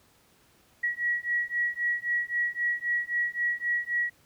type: beating tone pair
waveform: sine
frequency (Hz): 1917 / 1920.8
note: A#6 / B6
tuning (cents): +48 / -49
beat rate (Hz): 3.8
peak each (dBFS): -29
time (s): 0.83-4.1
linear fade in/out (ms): 10
effects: pink hiss -62 dBFS RMS until 4.25 s + high-pass 60 Hz 12 dB/octave